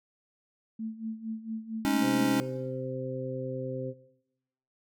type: tone with tremolo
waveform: sine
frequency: 222.2 Hz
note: A3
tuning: 17 cents sharp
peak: -31 dBFS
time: 0.79-2.37 s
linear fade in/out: 5 ms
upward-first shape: sine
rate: 4.4 Hz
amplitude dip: 100%
type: chord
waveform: square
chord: Ab suspended fourth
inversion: none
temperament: just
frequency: 207.7 / 276.9 / 311.5 Hz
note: Ab3 / Db4 / Eb4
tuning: 0 / -2 / +2 cents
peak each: -32 / -27 / -32 dBFS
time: 1.85-2.4 s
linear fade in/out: 0 ms
type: harmonic tone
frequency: 130 Hz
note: C3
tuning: 11 cents flat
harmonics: 1 / 2 / 3 / 4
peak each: -37 / -39 / -40 / -37 dBFS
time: 2-3.94 s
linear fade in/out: 50 ms
effects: noise-tail reverb RT60 0.9 s tail -17 dB re dry